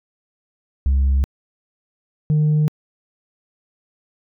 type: tone pair in turn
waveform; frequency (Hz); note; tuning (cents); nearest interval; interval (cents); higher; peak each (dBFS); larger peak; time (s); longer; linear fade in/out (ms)
sine; 67.7 / 151.98; C#2 / D#3; -40 / -40; octave + major second; 1400; second; -11; neither; 0.86-1.24 / 2.3-2.68; neither; 0
effects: tanh soft clip ceiling -12 dBFS